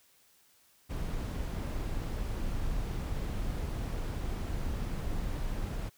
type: noise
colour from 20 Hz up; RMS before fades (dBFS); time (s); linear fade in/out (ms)
brown; -34; 0.89-5.9; 20
effects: white hiss -65 dBFS RMS until 5.97 s